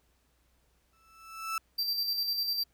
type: tone with exponential growth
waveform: 35% pulse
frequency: 1318.5 Hz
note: E6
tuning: in tune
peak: -27 dBFS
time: 0.93-1.58 s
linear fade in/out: 2 ms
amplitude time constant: 140 ms
type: tone with tremolo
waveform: square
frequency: 4699 Hz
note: D8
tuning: in tune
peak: -28 dBFS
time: 1.78-2.64 s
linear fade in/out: 10 ms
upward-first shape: square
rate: 10 Hz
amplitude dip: 40%
effects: added 60 Hz sine -70 dBFS peak until 2.73 s + pink hiss -72 dBFS RMS until 2.73 s